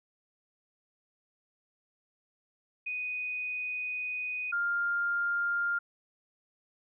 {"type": "tone pair in turn", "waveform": "sine", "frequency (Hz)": [2489, 1401.3], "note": ["D#7", "F6"], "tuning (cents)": [0, 5], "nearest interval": "minor seventh", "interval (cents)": 995, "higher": "first", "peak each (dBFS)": [-32, -27], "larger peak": "second", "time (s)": [[2.86, 4.52], [4.52, 5.79]], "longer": "first", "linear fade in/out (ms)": 10, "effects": []}